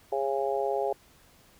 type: harmonic tone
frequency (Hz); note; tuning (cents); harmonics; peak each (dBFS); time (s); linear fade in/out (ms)
136.9; C#3; -21; 3 / 4 / 5 / 6; -30 / -31 / -32 / -33; 0.12-0.93; 5
effects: pink hiss -59 dBFS RMS until 1.59 s